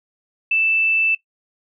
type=tone; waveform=sine; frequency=2646 Hz; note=E7; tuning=6 cents sharp; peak=-15 dBFS; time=0.51-1.15 s; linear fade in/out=5 ms; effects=noise-tail reverb RT60 0.1 s tail -17 dB re dry